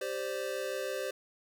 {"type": "chord", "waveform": "square", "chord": "G suspended fourth", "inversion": "none", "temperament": "equal with one note detuned", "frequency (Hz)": [392, 521.1, 587.3], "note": ["G4", "C5", "D5"], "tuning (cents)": [0, -7, 0], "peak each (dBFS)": [-40, -37, -40], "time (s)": [0.01, 1.11], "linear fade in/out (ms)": 5, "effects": []}